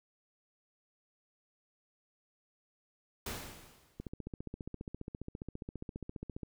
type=noise with exponential decay; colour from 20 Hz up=pink; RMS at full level=-38 dBFS; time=3.26-4.09 s; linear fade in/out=5 ms; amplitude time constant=180 ms
type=click train; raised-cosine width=3 ms; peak=-28 dBFS; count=37; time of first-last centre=4-6.432 s; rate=14.8 Hz
effects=none